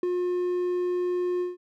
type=tone with ADSR envelope; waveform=triangle; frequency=357.8 Hz; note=F4; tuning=42 cents sharp; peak=-18 dBFS; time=0.03-1.57 s; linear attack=3 ms; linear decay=8 ms; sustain=-4 dB; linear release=160 ms; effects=none